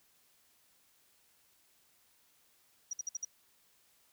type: tone bursts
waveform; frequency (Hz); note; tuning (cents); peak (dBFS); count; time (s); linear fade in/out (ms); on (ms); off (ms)
sine; 5770; F#8; -44; -34; 5; 2.91-3.249; 5; 23; 56
effects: white hiss -69 dBFS RMS until 4.12 s